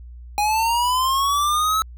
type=linear sweep; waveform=square; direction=up; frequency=820 to 1303 Hz; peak=-18 dBFS; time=0.38-1.82 s; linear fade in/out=0 ms; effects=added 60 Hz sine -36 dBFS peak until 1.97 s